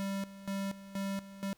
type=tone with tremolo; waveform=square; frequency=196.2 Hz; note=G3; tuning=2 cents sharp; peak=-34 dBFS; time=0-1.53 s; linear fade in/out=0 ms; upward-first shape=square; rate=2.1 Hz; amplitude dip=80%; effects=pink hiss -68 dBFS RMS until 1.57 s